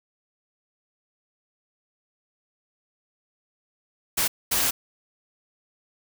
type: noise bursts at uneven times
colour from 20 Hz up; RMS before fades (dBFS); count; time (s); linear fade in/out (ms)
white; -23; 2; 4.17-4.28 / 4.51-4.71; 10
effects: none